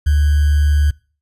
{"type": "tone with sample-and-hold", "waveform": "sine", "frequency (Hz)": 73.42, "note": "D2", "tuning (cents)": 0, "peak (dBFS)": -10, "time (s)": [0.06, 0.91], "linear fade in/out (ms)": 10, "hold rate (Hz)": 1575, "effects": ["noise-tail reverb RT60 0.4 s tail -24 dB re dry", "resampled to 32000 Hz"]}